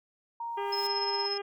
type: tone with pitch glide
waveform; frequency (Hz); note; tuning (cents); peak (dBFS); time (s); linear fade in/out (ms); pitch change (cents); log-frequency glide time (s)
sine; 932.3 to 926.4; A#5 to A#5; 0 to -11; -33; 0.4-1.26; 5; -11; 0.63-0.88
type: noise with exponential growth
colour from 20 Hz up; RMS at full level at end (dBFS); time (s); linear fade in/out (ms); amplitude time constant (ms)
white; -45; 0.43-0.87; 1; 94
type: harmonic tone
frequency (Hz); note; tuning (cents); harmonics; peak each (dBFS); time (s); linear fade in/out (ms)
402; G4; +44; 1 / 2 / 3 / 4 / 5 / 6 / 7 / 8; -34 / -40 / -44 / -46 / -48 / -50 / -51 / -52; 0.57-1.42; 10
type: tone with tremolo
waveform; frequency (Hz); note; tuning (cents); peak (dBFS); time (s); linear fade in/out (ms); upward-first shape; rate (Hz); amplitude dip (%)
sine; 5150; E8; -41; -28; 0.72-1.38; 10; sine; 17; 55
effects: none